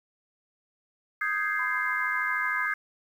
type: chord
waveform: sine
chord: Ab major seventh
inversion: second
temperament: equal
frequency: 1244.5 / 1568 / 1661.2 / 2093 Hz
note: Eb6 / G6 / Ab6 / C7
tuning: 0 / 0 / 0 / 0 cents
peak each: -32 / -32 / -30 / -31 dBFS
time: 1.21-2.74 s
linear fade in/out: 5 ms
type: tone with tremolo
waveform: sine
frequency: 1012 Hz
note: B5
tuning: 42 cents sharp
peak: -34 dBFS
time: 1.59-2.66 s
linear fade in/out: 2 ms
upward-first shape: sine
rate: 7.2 Hz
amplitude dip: 50%
effects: 9-bit